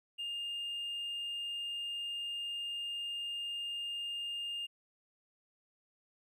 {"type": "tone", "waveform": "triangle", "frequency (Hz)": 2818, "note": "F7", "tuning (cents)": 15, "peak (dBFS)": -34, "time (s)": [0.18, 4.67], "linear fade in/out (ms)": 20, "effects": ["tanh soft clip ceiling -32 dBFS"]}